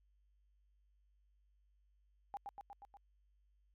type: tone with echo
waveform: sine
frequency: 806 Hz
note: G5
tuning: 48 cents sharp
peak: -40 dBFS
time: 2.34-2.37 s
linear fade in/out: 0 ms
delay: 120 ms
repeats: 5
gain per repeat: -3 dB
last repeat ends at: 2.97 s
effects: added 50 Hz sine -70 dBFS peak until 3.74 s + AAC 64 kbps